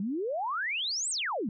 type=exponential two-way sweep; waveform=sine; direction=up then down; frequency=184.7 to 8640 to 184.7 Hz; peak=-29 dBFS; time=0-1.49 s; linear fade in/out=2 ms; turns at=1.1 s; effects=none